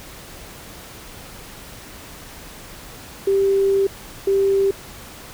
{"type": "tone bursts at uneven times", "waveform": "sine", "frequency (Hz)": 392, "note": "G4", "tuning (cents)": 0, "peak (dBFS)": -14, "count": 2, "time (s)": [[3.27, 3.87], [4.27, 4.71]], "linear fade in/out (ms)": 5, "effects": ["pink hiss -39 dBFS RMS until 5.33 s"]}